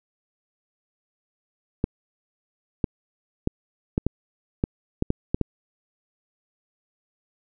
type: clicks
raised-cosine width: 3 ms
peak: -8 dBFS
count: 10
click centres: 1.841 / 2.842 / 3.474 / 3.979 / 4.066 / 4.639 / 5.024 / 5.104 / 5.345 / 5.413 s
effects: none